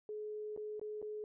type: tone with dropouts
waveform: sine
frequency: 424.6 Hz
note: G#4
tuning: 38 cents sharp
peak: -40 dBFS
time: 0.09-1.24 s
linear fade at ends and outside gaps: 1 ms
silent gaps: 0.564-0.575 / 0.796-0.814 / 1.017-1.026 s
effects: none